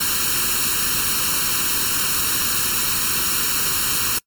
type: noise with comb filter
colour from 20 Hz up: white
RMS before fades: -20 dBFS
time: 0-4.19 s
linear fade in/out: 10 ms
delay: 0.72 ms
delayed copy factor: +0.8
effects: noise-tail reverb RT60 0.1 s tail -26 dB re dry + MP3 96 kbps